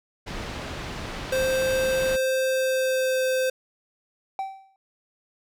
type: low-pass noise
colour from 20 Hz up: pink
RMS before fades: -34 dBFS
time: 0.26-2.17 s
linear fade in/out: 20 ms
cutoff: 4300 Hz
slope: 12 dB/octave
type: tone with pitch glide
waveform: square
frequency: 523.3 to 518.2 Hz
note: C5 to C5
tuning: 0 to -17 cents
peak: -22 dBFS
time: 1.32-3.5 s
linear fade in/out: 5 ms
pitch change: -17 cents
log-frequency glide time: 2.49-3.24 s
type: tone with exponential decay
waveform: triangle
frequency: 774 Hz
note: G5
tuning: 22 cents flat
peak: -22 dBFS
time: 4.39-4.76 s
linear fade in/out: 1 ms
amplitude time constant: 80 ms
effects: none